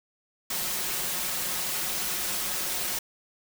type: noise with comb filter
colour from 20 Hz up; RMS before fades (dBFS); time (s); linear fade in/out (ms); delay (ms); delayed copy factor
white; -30; 0.5-2.99; 5; 5.5; +0.6
effects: none